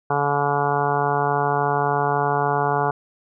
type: harmonic tone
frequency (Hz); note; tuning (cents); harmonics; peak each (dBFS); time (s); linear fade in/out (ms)
143.5; D3; -40; 1 / 2 / 3 / 4 / 5 / 6 / 7 / 8 / 9 / 10; -27 / -34 / -25 / -33 / -24 / -24 / -28 / -28 / -35 / -30; 0.1-2.91; 5
effects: none

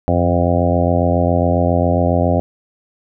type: harmonic tone with a mistuned harmonic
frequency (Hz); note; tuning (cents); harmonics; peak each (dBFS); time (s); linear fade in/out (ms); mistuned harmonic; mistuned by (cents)
87.31; F2; 0; 1 / 2 / 3 / 4 / 5 / 6 / 7 / 8 / 9; -17 / -20 / -20 / -25 / -27 / -21 / -20 / -22 / -26; 0.08-2.4; 0; 1; +47
effects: none

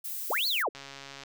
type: noise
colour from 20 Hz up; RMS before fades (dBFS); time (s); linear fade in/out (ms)
violet; -36; 0.04-0.63; 10
type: linear two-way sweep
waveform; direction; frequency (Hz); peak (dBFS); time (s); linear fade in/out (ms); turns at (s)
sine; up then down; 293.7 to 4536 to 293.7; -26; 0.3-0.69; 5; 0.47
type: click train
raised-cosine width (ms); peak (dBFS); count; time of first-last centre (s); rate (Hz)
0.2; -26; 68; 0.75-1.236; 138
effects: none

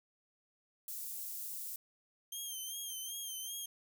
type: high-pass noise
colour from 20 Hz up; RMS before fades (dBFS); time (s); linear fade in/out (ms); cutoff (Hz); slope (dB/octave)
white; -43; 0.88-1.76; 2; 9100; 12
type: tone with vibrato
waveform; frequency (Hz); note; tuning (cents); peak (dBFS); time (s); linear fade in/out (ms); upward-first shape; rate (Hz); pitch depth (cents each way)
10% pulse; 3167; G7; +17; -33; 2.32-3.66; 5; sine; 2.6; 59
effects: none

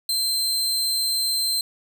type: tone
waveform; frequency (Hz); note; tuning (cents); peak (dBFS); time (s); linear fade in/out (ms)
sawtooth; 4121; C8; -27; -18; 0.09-1.61; 2
effects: none

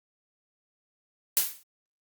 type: noise with exponential decay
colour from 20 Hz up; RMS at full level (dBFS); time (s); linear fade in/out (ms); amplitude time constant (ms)
blue; -19; 1.37-1.63; 0; 55
effects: Opus 48 kbps

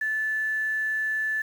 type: tone with quantisation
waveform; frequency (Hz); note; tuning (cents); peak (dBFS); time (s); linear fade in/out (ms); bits
sine; 1744; A6; -16; -24; 0.01-1.42; 5; 8
effects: none

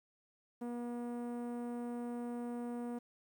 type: tone with low-pass filter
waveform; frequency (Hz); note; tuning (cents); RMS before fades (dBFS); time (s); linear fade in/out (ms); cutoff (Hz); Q
sawtooth; 240; B3; -49; -41; 0.61-2.99; 10; 850; 0.67
effects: 11-bit

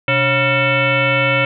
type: tone with frequency modulation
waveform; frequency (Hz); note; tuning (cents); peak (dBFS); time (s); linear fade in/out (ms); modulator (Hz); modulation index
sine; 1382; F6; -19; -12; 0.08-1.45; 2; 418; 3.4
effects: none

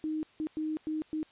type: tone bursts at uneven times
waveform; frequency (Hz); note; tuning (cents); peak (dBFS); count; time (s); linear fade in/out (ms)
sine; 311.1; D#4; 0; -30; 5; 0.04-0.23 / 0.4-0.47 / 0.57-0.77 / 0.87-1.02 / 1.13-1.23; 0
effects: white hiss -61 dBFS RMS until 1.31 s + resampled to 8000 Hz

